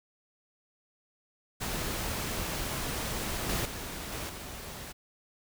pink noise with level steps, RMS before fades -34 / -31 / -39 / -37 / -42 dBFS, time 1.6-4.93 s, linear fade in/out 20 ms, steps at 3.49 / 3.65 / 4.12 / 4.29 s, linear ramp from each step 5 ms, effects none

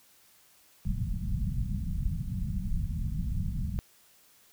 pink low-pass noise, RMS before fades -31 dBFS, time 0.85-3.79 s, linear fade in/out 0 ms, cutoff 200 Hz, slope 48 dB/octave, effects white hiss -61 dBFS RMS until 4.52 s

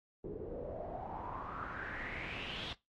pink noise with low-pass filter sweep, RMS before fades -43 dBFS, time 0.24-2.73 s, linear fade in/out 2 ms, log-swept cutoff 380 to 3600 Hz, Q 6, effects noise-tail reverb RT60 0.2 s tail -19 dB re dry + AAC 48 kbps

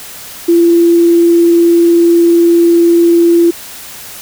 sine tone with vibrato, 340.3 Hz, F4, 45 cents flat, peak -4 dBFS, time 0.48-3.51 s, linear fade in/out 10 ms, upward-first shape square, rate 20 Hz, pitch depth 10 cents each way, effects white hiss -29 dBFS RMS until 4.21 s

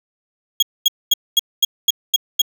35% pulse tone bursts, 3300 Hz, G#7, 12 cents flat, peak -8 dBFS, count 8, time 0.6-2.418 s, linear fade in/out 5 ms, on 26 ms, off 230 ms, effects none

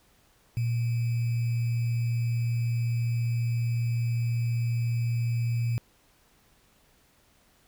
sine tone with sample-and-hold, 117.7 Hz, A#2, 17 cents sharp, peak -24 dBFS, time 0.57-5.78 s, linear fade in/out 0 ms, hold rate 2450 Hz, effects pink hiss -63 dBFS RMS until 7.67 s

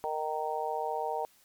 harmonic tone, 154.8 Hz, D#3, 9 cents flat, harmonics 3 / 4 / 5 / 6, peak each -36 / -37 / -34 / -36 dBFS, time 0.04-1.25 s, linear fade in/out 0 ms, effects white hiss -63 dBFS RMS until 1.44 s + MP3 96 kbps

